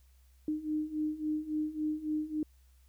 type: beating tone pair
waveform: sine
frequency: 304.1 / 307.7 Hz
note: D#4 / D#4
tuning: -40 / -19 cents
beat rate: 3.6 Hz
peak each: -36 / -33 dBFS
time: 0.48-2.43 s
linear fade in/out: 2 ms
effects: added 64 Hz sine -59 dBFS peak until 2.88 s + white hiss -72 dBFS RMS until 2.88 s